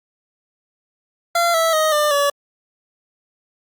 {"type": "tone with pitch steps", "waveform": "25% pulse", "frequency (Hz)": [686, 655, 625.4, 597.2, 570.2], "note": ["F5", "E5", "D#5", "D5", "C#5"], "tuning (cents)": [-31, -11, 9, 29, 49], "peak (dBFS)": -11, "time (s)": [1.35, 2.3], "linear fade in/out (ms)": 5, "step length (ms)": 190, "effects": ["Opus 48 kbps"]}